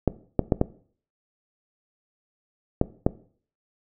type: clicks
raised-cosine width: 2 ms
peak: -5 dBFS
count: 6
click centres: 0.077 / 0.393 / 0.522 / 0.614 / 2.814 / 3.065 s
effects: noise-tail reverb RT60 0.5 s tail -18 dB re dry